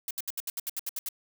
blue noise bursts, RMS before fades -33 dBFS, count 11, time 0.08-1.088 s, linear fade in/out 2 ms, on 28 ms, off 70 ms, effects none

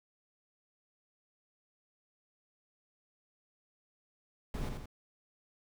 brown noise with echo, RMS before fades -37 dBFS, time 4.54-4.69 s, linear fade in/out 2 ms, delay 84 ms, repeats 2, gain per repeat -4 dB, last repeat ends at 4.858 s, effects none

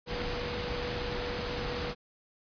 sine tone in noise, 486.3 Hz, B4, 27 cents flat, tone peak -37 dBFS, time 0.06-1.95 s, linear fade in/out 50 ms, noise pink, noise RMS -35 dBFS, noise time 0.06-1.95 s, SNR -5 dB, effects resampled to 11025 Hz

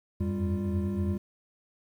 triangle tone cluster, 84.9 / 88.4 / 97.2 / 197.4 / 349.6 Hz, F2 / F2 / G2 / G3 / F4, -48 / +22 / -14 / +12 / +2 cents, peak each -33 / -31 / -34 / -28 / -35 dBFS, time 0.2-1.18 s, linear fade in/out 10 ms, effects 10-bit

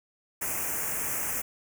white band-stop noise, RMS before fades -31 dBFS, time 0.41-1.42 s, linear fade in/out 10 ms, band 2600 to 6000 Hz, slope 48 dB/octave, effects none

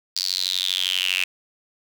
sawtooth tone with high-pass filter sweep, 92.5 Hz, F#2, in tune, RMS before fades -24 dBFS, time 0.16-1.24 s, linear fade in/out 0 ms, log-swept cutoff 4700 to 2600 Hz, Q 8, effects none

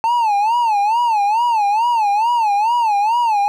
triangle tone with vibrato, 882 Hz, A5, 4 cents sharp, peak -11 dBFS, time 0.04-3.48 s, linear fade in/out 0 ms, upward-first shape sine, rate 2.3 Hz, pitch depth 160 cents each way, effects none

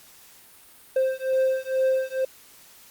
triangle beating tone pair, 523.3 / 525.5 Hz, C5 / C5, 0 / +7 cents, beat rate 2.2 Hz, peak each -22 / -22 dBFS, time 0.96-2.25 s, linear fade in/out 5 ms, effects white hiss -51 dBFS RMS until 2.9 s + Opus 48 kbps

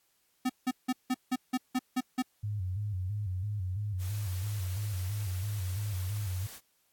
square tone bursts, 254.3 Hz, C4, 49 cents flat, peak -27 dBFS, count 9, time 0.45-2.224 s, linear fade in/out 10 ms, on 46 ms, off 170 ms
sine tone with vibrato, 98 Hz, G2, in tune, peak -31 dBFS, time 2.43-6.47 s, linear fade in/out 10 ms, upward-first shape square, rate 3 Hz, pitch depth 110 cents each way
white noise, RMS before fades -47 dBFS, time 3.98-6.61 s, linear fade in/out 50 ms
effects white hiss -72 dBFS RMS until 6.92 s + AAC 64 kbps

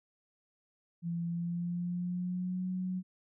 sine tone with pitch glide, 169.9 to 184.21 Hz, F3 to F#3, -47 to -7 cents, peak -32 dBFS, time 1.02-3.03 s, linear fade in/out 50 ms, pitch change +140 cents, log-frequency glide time 1.28-2.67 s, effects none

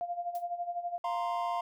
sine tone with tremolo, 698.5 Hz, F5, in tune, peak -30 dBFS, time 0.01-0.98 s, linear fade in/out 0 ms, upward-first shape sine, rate 12 Hz, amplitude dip 75%
blue noise with exponential decay, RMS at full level -47 dBFS, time 0.35-0.47 s, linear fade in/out 0 ms, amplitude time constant 26 ms
triangle chord, F suspended fourth, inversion none, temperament equal, 698.5 / 932.3 / 1046.5 Hz, F5 / Bb5 / C6, 0 / 0 / 0 cents, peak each -31 / -34 / -34 dBFS, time 1.04-1.61 s, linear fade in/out 5 ms
effects none

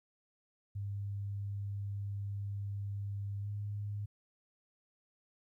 sine tone with pitch glide, 100.5 to 102.79 Hz, G2 to G#2, +44 to -17 cents, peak -36 dBFS, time 0.75-4.06 s, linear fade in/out 10 ms, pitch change +39 cents, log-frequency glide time 3.41-3.48 s, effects 13-bit

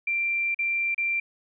sine tone with dropouts, 2362 Hz, D7, 9 cents sharp, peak -23 dBFS, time 0.07-1.2 s, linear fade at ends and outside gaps 5 ms, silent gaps 0.546-0.589 / 0.946-0.979 s, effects none

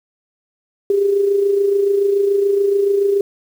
sine tone with amplitude modulation, 399.8 Hz, G4, 34 cents sharp, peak -10 dBFS, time 0.9-3.21 s, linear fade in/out 2 ms, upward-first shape sine, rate 27 Hz, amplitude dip 50%, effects 7-bit

